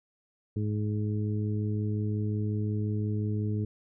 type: harmonic tone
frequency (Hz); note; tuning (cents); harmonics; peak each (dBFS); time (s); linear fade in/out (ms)
105.6; G#2; +29; 1 / 2 / 3 / 4; -28 / -34 / -38 / -40; 0.56-3.65; 5
effects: none